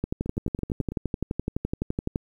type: two click trains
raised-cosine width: 3 ms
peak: -13 / -21 dBFS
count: 26 / 7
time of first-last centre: 0.04-2.159 / 0.26-0.92 s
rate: 11.8 / 9.09 Hz
effects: 9-bit